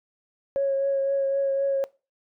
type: tone with vibrato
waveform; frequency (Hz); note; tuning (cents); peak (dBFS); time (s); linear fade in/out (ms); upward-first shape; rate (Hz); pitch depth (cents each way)
sine; 549; C#5; -17; -20; 0.56-1.84; 0; triangle; 3.9; 19
effects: noise-tail reverb RT60 0.3 s tail -22 dB re dry + tanh soft clip ceiling -16 dBFS